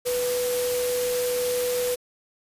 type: tone in noise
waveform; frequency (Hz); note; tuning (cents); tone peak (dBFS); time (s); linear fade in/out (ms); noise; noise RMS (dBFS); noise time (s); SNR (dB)
sine; 493.9; B4; 0; -23; 0.05-1.96; 20; white; -31; 0.05-1.96; +5
effects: resampled to 32000 Hz